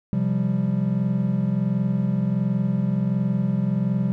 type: chord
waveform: triangle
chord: C suspended fourth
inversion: none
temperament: equal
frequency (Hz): 130.81 / 174.61 / 196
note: C3 / F3 / G3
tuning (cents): 0 / 0 / 0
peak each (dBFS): -23 / -23 / -21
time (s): 0.13-4.12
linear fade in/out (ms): 0
effects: none